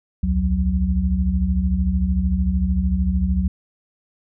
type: tone cluster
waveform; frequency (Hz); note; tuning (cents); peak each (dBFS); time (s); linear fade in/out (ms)
sine; 62.4 / 75.7 / 185; B1 / D#2 / F#3; +19 / -47 / 0; -21; 0.23-3.48; 5
effects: none